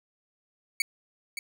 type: tone with echo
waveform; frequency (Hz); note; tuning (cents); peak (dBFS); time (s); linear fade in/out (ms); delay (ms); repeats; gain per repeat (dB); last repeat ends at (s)
sawtooth; 2235; C#7; +14; -19; 0.8-0.82; 2; 570; 1; -10; 1.39
effects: none